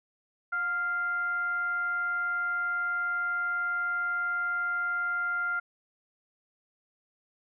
sine tone with frequency modulation, 1396.9 Hz, F6, in tune, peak -27 dBFS, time 0.52-5.6 s, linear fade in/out 10 ms, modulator 676 Hz, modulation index 0.29, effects none

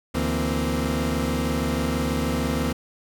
30% pulse tone cluster, 73.8 / 165.7 / 233.9 / 260.2 Hz, D2 / E3 / A#3 / C4, +9 / +9 / +6 / -9 cents, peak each -25 / -27 / -25 / -25 dBFS, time 0.14-2.73 s, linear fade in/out 10 ms, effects none

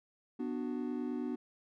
triangle chord, B minor, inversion none, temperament just, 246.9 / 296.3 / 370.4 Hz, B3 / D4 / F#4, 0 / +15 / +2 cents, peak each -35 / -37 / -40 dBFS, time 0.39-1.36 s, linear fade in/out 10 ms, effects none

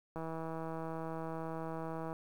click train, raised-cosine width 1 ms, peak -28 dBFS, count 320, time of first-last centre 0.16-2.129 s, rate 162 Hz, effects 10-bit

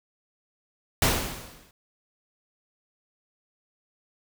pink noise with exponential decay, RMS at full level -19 dBFS, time 1.02-1.71 s, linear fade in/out 2 ms, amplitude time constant 150 ms, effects none

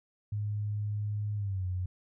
sine tone with pitch glide, 104.4 to 91.41 Hz, G#2 to F#2, +10 to -20 cents, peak -30 dBFS, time 0.32-1.86 s, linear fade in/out 5 ms, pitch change -230 cents, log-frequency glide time 1.36-1.66 s, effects none

